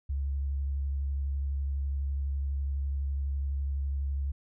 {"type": "tone with vibrato", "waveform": "sine", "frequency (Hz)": 69.3, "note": "C#2", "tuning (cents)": 0, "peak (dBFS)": -28, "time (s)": [0.09, 4.32], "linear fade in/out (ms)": 10, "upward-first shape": "sine", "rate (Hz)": 12, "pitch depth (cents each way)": 22, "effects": []}